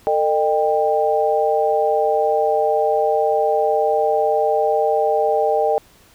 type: tone cluster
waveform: sine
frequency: 449.7 / 610 / 792 Hz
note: A4 / D#5 / G5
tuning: +38 / -34 / +18 cents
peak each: -19 dBFS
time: 0.07-5.78 s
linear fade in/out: 0 ms
effects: pink hiss -51 dBFS RMS until 6.14 s